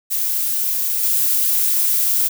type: noise with level steps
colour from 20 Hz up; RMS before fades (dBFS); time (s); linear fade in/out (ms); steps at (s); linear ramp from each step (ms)
violet; -20 / -17; 0.1-2.29; 20; 1.03; 5
effects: none